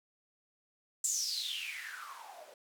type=noise with band-pass filter sweep; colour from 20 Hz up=blue; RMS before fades=-39 dBFS; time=1.04-2.54 s; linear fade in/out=2 ms; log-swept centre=7600 to 520 Hz; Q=9.5; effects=none